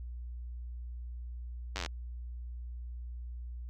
slowing click train, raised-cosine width 0.2 ms, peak -18 dBFS, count 10, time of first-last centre 1.76-1.862 s, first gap 10 ms, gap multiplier 1.03, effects added 60 Hz sine -39 dBFS peak until 3.69 s + AAC 48 kbps

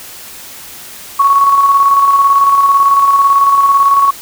sine tone with tremolo, 1112 Hz, C#6, 5 cents sharp, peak -4 dBFS, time 1.19-4.11 s, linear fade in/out 10 ms, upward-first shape square, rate 18 Hz, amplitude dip 35%, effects white hiss -31 dBFS RMS until 4.21 s

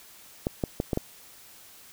clicks, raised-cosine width 2 ms, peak -12 dBFS, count 5, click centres 0.469 / 0.638 / 0.801 / 0.932 / 0.974 s, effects white hiss -51 dBFS RMS until 1.92 s

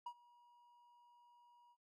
triangle tone with ADSR envelope, 960 Hz, B5, 49 cents flat, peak -40 dBFS, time 0.06-1.77 s, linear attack 6 ms, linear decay 66 ms, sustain -23 dB, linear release 58 ms, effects noise-tail reverb RT60 0.1 s tail -20 dB re dry

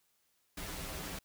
pink noise with comb filter, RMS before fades -42 dBFS, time 0.57-1.19 s, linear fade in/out 5 ms, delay 8.5 ms, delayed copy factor -0.85, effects white hiss -75 dBFS RMS until 1.24 s

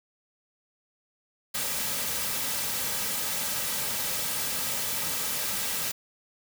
white noise with comb filter, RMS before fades -30 dBFS, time 1.54-5.92 s, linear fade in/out 10 ms, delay 2.8 ms, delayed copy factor -0.5, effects none

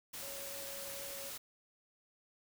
sine tone in noise, 554.4 Hz, C#5, in tune, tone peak -49 dBFS, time 0.22-1.3 s, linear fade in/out 10 ms, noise white, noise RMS -45 dBFS, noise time 0.13-1.38 s, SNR -7 dB, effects none

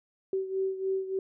sine beating tone pair, 382 / 385.4 Hz, G4 / G4, -45 / -29 cents, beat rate 3.4 Hz, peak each -29 / -34 dBFS, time 0.33-1.19 s, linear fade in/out 2 ms, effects none

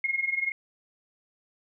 sine tone with amplitude modulation, 2152 Hz, C7, 48 cents sharp, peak -22 dBFS, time 0.04-0.52 s, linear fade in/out 2 ms, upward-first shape sine, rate 21 Hz, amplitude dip 80%, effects none

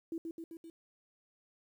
sine tone with echo, 329.6 Hz, E4, in tune, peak -35 dBFS, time 0.12-0.18 s, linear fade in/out 2 ms, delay 130 ms, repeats 4, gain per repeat -3 dB, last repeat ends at 0.7 s, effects 11-bit

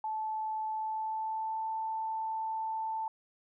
sine tone with pitch glide, 871 to 884.7 Hz, A5 to A5, -18 to +9 cents, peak -32 dBFS, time 0.04-3.08 s, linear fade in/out 2 ms, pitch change +27 cents, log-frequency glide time 0.7-1.67 s, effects none

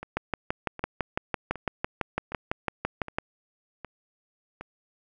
two click trains, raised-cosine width 0.5 ms, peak -11 / -22 dBFS, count 19 / 7, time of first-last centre 0.17-3.185 / 0.03-4.61 s, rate 5.97 / 1.31 Hz, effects none

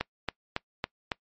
click train, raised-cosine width 0.3 ms, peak -12 dBFS, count 5, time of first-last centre 0.01-1.118 s, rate 3.61 Hz, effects noise-tail reverb RT60 0.1 s tail -24 dB re dry + MP3 32 kbps

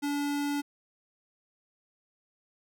square tone, 287.7 Hz, D4, 36 cents flat, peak -29 dBFS, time 0.02-0.62 s, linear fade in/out 20 ms, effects none

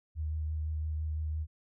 sine tone with vibrato, 77.6 Hz, D#2, 4 cents flat, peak -31 dBFS, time 0.15-1.47 s, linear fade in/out 50 ms, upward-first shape sine, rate 5.9 Hz, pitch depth 16 cents each way, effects none

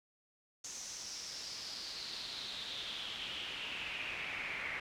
brown noise with band-pass filter sweep, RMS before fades -43 dBFS, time 0.64-4.8 s, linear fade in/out 5 ms, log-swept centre 6400 to 2100 Hz, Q 5, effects none

